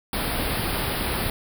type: band-stop noise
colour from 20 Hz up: pink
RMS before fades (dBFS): -26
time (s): 0.13-1.3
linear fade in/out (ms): 2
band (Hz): 5000 to 9100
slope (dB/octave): 96
effects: none